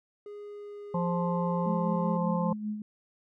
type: tone with pitch glide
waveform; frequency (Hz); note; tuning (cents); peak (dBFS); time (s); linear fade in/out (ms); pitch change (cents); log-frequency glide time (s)
triangle; 412.7 to 405.1; G#4 to G#4; -11 to -43; -38; 0.26-2.17; 2; -32; 0.44-1.84
type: harmonic tone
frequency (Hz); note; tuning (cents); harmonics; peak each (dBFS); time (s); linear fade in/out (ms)
174.61; F3; 0; 1 / 3 / 5 / 6; -28 / -33 / -35 / -36; 0.94-2.53; 5
type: tone with tremolo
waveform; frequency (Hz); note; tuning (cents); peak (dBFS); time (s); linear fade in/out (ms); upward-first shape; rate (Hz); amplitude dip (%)
sine; 211.6; G#3; +33; -29; 1.66-2.82; 2; sine; 5.1; 55
effects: none